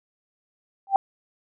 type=tone with exponential growth; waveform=sine; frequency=784 Hz; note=G5; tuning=in tune; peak=-9 dBFS; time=0.87-0.96 s; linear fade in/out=1 ms; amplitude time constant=18 ms; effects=none